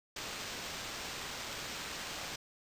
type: noise with sample-and-hold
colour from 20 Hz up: violet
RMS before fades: -42 dBFS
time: 0.16-2.36 s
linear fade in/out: 5 ms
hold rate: 11025 Hz
effects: resampled to 32000 Hz